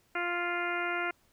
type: harmonic tone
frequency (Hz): 349.2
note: F4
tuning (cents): 0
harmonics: 1 / 2 / 3 / 4 / 5 / 6 / 7 / 8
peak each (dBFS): -37 / -37 / -41 / -34 / -42 / -37 / -41 / -46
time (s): 0.15-1.11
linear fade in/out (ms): 5
effects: pink hiss -68 dBFS RMS until 1.32 s